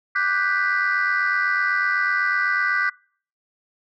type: chord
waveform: sine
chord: G major seventh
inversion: second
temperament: equal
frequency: 1174.7 / 1480 / 1568 / 1975.5 Hz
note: D6 / F#6 / G6 / B6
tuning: 0 / 0 / 0 / 0 cents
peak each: -25 / -22 / -23 / -23 dBFS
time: 0.15-2.9 s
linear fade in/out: 10 ms
effects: noise-tail reverb RT60 0.5 s tail -26 dB re dry + tanh soft clip ceiling -13 dBFS